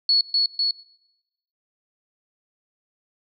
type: tone with echo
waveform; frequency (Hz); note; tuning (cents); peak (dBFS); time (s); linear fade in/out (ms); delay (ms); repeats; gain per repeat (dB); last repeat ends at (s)
sine; 4387; C#8; -19; -15; 0.09-0.21; 2; 250; 2; -2; 0.71
effects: noise-tail reverb RT60 0.9 s tail -21 dB re dry